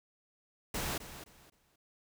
pink noise with echo, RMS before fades -36 dBFS, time 0.74-0.98 s, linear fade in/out 5 ms, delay 260 ms, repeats 3, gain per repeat -12 dB, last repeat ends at 1.76 s, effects none

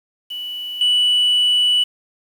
sine tone with level steps, 2960 Hz, F#7, in tune, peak -25 / -11 dBFS, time 0.3-1.84 s, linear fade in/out 10 ms, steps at 0.81 s, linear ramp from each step 2 ms, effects tanh soft clip ceiling -10 dBFS + 7-bit

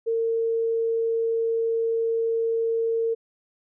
sine tone, 455.8 Hz, A#4, 39 cents flat, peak -21 dBFS, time 0.06-3.15 s, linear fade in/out 20 ms, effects none

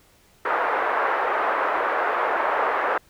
white band-pass noise, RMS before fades -23 dBFS, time 0.45-2.98 s, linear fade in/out 5 ms, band 430 to 1500 Hz, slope 24 dB/octave, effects pink hiss -57 dBFS RMS until 3.09 s

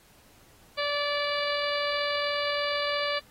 harmonic tone with a mistuned harmonic, 580 Hz, D5, 22 cents flat, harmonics 1 / 2 / 3 / 4 / 5 / 6 / 7 / 8, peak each -30 / -33 / -35 / -36 / -37 / -38 / -38 / -39 dBFS, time 0.77-3.2 s, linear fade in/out 20 ms, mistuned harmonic 6, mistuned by +21 cents, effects pink hiss -58 dBFS RMS until 3.3 s + AAC 48 kbps

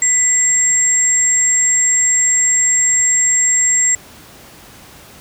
sine tone pair together, 1993 / 7525 Hz, B6 / A#8, +15 / +15 cents, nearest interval octave + major seventh, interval 2300 cents, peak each -20 / -11 dBFS, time 0.02-3.95 s, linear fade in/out 2 ms, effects pink hiss -40 dBFS RMS until 5.2 s + high-pass 60 Hz 12 dB/octave

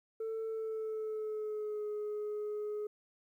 sine tone with pitch glide, 445.2 to 420.2 Hz, A4 to G#4, +20 to +20 cents, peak -33 dBFS, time 0.2-2.87 s, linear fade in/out 5 ms, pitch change -100 cents, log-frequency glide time 0.47-1.87 s, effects tanh soft clip ceiling -34 dBFS + 12-bit

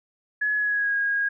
sine tone with pitch glide, 1695 to 1637.3 Hz, G#6 to G#6, +35 to -25 cents, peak -21 dBFS, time 0.41-1.29 s, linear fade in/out 10 ms, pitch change -60 cents, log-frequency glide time 0.56-0.96 s, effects none

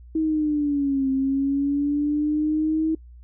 sine linear two-way sweep, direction down then up, 320.2 to 265.5 to 320.2 Hz, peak -19 dBFS, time 0.15-2.95 s, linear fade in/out 5 ms, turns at 1.1 s, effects noise-tail reverb RT60 0.1 s tail -24 dB re dry + added 60 Hz sine -42 dBFS peak until 3.23 s

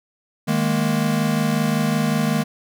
square chord, D# suspended fourth, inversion none, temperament equal, 155.56 / 207.7 / 233.1 Hz, D#3 / G#3 / A#3, 0 / 0 / 0 cents, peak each -23 dBFS, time 0.47-2.44 s, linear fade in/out 20 ms, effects none

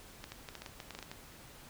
clicks, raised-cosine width 0.2 ms, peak -26 dBFS, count 12, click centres 0.241 / 0.32 / 0.488 / 0.553 / 0.62 / 0.662 / 0.802 / 0.907 / 0.95 / 0.989 / 1.027 / 1.115 s, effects pink hiss -54 dBFS RMS until 1.69 s

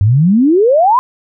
sine exponential sweep, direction up, 94.3 to 1051 Hz, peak -6 dBFS, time 0.01-0.99 s, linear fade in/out 0 ms, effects none

